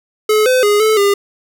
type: tone with pitch steps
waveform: square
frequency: 428.8 / 510 / 413.6 / 435.3 / 402.6 Hz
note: A4 / C5 / G#4 / A4 / G4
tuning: -45 / -44 / -7 / -19 / +46 cents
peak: -10 dBFS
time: 0.29-1.14 s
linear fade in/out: 5 ms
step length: 170 ms
effects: none